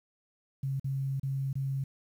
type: tone with dropouts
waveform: sine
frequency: 135.7 Hz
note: C#3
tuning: 36 cents flat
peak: -29 dBFS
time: 0.63-1.84 s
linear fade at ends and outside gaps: 5 ms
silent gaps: 0.797-0.843 / 1.198-1.231 / 1.53-1.554 s
effects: 10-bit